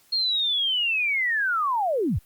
sine linear sweep, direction down, 4300 to 52.4 Hz, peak -21 dBFS, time 0.12-2.19 s, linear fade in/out 10 ms, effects white hiss -59 dBFS RMS until 2.25 s + Opus 48 kbps

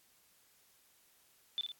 sine tone with echo, 3520 Hz, A7, in tune, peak -32 dBFS, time 1.58-1.61 s, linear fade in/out 0 ms, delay 54 ms, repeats 2, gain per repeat -5 dB, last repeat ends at 1.718 s, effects white hiss -68 dBFS RMS until 1.79 s + AAC 64 kbps

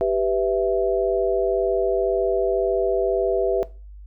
sine chord, E minor, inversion first, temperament equal, 392 / 493.9 / 659.3 Hz, G4 / B4 / E5, 0 / 0 / 0 cents, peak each -22 / -23 / -21 dBFS, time 0.01-3.63 s, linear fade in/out 0 ms, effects noise-tail reverb RT60 0.3 s tail -18 dB re dry + added 50 Hz sine -38 dBFS peak until 4.06 s

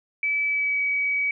sine tone with pitch glide, 2301 to 2272 Hz, D7 to C#7, -36 to +42 cents, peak -21 dBFS, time 0.23-1.31 s, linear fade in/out 2 ms, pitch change -22 cents, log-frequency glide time 0.46-0.81 s, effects none

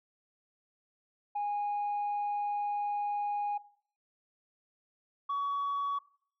sine tone pair in turn, 823 / 1128 Hz, G#5 / C#6, -16 / +30 cents, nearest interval perfect fourth, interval 546 cents, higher second, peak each -29 / -28 dBFS, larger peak second, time 1.35-3.58 / 5.29-5.99 s, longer first, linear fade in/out 10 ms, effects noise-tail reverb RT60 0.5 s tail -18 dB re dry + tanh soft clip ceiling -28 dBFS

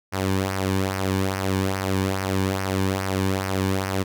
sawtooth tone with flanger, 95.6 Hz, G2, 43 cents flat, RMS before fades -24 dBFS, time 0.12-4.04 s, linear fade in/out 20 ms, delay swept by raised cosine 0.26 to 1.56 ms, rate 2.4 Hz, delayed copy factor -0.6, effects none

